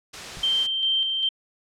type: noise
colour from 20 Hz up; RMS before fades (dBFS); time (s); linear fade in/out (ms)
white; -35; 0.13-0.67; 10
type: noise with exponential decay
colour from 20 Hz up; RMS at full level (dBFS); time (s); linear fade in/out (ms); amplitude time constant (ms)
brown; -34; 0.37-0.49; 1; 25
type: tone with tremolo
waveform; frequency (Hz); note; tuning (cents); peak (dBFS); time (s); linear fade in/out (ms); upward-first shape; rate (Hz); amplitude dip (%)
sine; 3136; G7; 0; -19; 0.43-1.29; 5; square; 2.5; 35
effects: low-pass 6000 Hz 12 dB/octave